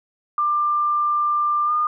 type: tone with pitch glide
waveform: sine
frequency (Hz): 1190 to 1215.7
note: D6 to D#6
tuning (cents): +22 to -41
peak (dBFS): -17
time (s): 0.38-1.87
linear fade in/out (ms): 2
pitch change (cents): +37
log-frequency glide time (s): 1.65-1.72
effects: none